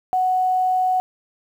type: tone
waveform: sine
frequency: 741 Hz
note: F#5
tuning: 2 cents sharp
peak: -16 dBFS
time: 0.13-1 s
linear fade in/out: 0 ms
effects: 8-bit